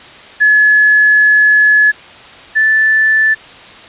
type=tone pair in turn; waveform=sine; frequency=1706 / 1755 Hz; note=G#6 / A6; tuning=+46 / -5 cents; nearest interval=unison; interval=49 cents; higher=second; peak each=-5 / -7 dBFS; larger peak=first; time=0.4-1.92 / 2.55-3.35 s; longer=first; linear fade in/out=20 ms; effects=white hiss -35 dBFS RMS until 3.88 s + resampled to 8000 Hz